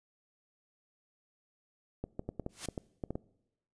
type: clicks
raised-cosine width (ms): 2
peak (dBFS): -23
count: 10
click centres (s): 2.04 / 2.194 / 2.29 / 2.397 / 2.464 / 2.687 / 2.778 / 3.038 / 3.106 / 3.155
type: noise with exponential growth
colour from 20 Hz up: white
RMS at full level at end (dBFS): -35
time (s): 2.49-2.66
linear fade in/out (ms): 5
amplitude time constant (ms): 36
effects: noise-tail reverb RT60 0.9 s tail -22 dB re dry + resampled to 22050 Hz